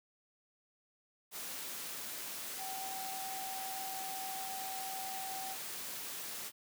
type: tone in noise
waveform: sine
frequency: 767 Hz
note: G5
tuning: 38 cents flat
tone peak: -42 dBFS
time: 2.57-5.57 s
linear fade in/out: 50 ms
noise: white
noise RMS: -43 dBFS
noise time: 1.31-6.52 s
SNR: -2 dB
effects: high-pass 150 Hz 12 dB/octave